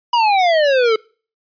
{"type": "exponential sweep", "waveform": "square", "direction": "down", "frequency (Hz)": [978, 430], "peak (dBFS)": -12, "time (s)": [0.13, 0.96], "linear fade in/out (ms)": 5, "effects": ["noise-tail reverb RT60 0.4 s tail -25 dB re dry", "resampled to 11025 Hz"]}